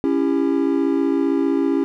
triangle chord, C# diminished, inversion none, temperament just, 277.2 / 332.6 / 399.1 Hz, C#4 / E4 / G4, 0 / +16 / +31 cents, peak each -17 / -19 / -21 dBFS, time 0.04-1.84 s, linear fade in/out 0 ms, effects none

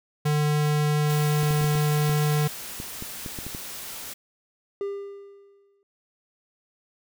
square tone, 149.6 Hz, D3, 32 cents sharp, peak -21 dBFS, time 0.25-2.48 s, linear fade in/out 10 ms
white noise, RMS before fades -37 dBFS, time 1.09-4.14 s, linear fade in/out 10 ms
clicks, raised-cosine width 3 ms, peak -22 dBFS, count 12, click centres 1.432 / 1.508 / 1.613 / 1.643 / 1.753 / 2.095 / 2.801 / 3.024 / 3.262 / 3.388 / 3.466 / 3.549 s
triangle tone with exponential decay, 399.6 Hz, G4, 33 cents sharp, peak -23 dBFS, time 4.81-5.83 s, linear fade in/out 1 ms, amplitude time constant 220 ms
effects none

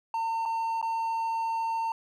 triangle tone with dropouts, 907 Hz, A#5, 48 cents flat, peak -25 dBFS, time 0.14-1.92 s, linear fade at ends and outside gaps 2 ms, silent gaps 0.454-0.458 / 0.815-0.826 s, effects none

